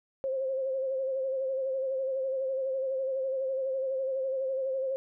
sine tone with vibrato, 530 Hz, C5, 22 cents sharp, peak -28 dBFS, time 0.24-4.96 s, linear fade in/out 0 ms, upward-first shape sine, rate 12 Hz, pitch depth 41 cents each way, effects none

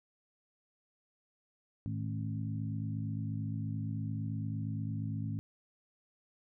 harmonic tone with a mistuned harmonic, 54.1 Hz, A1, 29 cents flat, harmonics 2 / 3 / 4 / 5, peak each -36 / -40 / -42 / -44 dBFS, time 1.86-5.39 s, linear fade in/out 0 ms, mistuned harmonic 3, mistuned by -58 cents, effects none

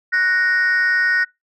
sine tone pair together, 1480 / 1864.7 Hz, F#6 / A#6, 0 / 0 cents, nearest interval major third, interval 400 cents, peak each -15 dBFS, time 0.12-1.25 s, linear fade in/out 20 ms, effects noise-tail reverb RT60 0.2 s tail -24 dB re dry + tanh soft clip ceiling -11 dBFS

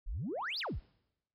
sine exponential two-way sweep, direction up then down, 30.27 to 5300 to 30.27 Hz, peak -34 dBFS, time 0.06-0.8 s, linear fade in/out 20 ms, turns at 0.59 s, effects noise-tail reverb RT60 0.9 s tail -26 dB re dry + tanh soft clip ceiling -31 dBFS

